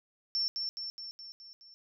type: tone with echo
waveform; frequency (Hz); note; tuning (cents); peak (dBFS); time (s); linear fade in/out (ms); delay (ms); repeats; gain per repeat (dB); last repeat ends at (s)
sine; 5410; E8; +44; -28; 0.35-0.48; 0; 210; 6; -4; 1.74
effects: none